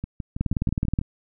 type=two click trains; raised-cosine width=5 ms; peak=-17 / -10 dBFS; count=7 / 12; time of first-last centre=0.04-1.014 / 0.41-0.989 s; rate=6.16 / 19 Hz; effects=none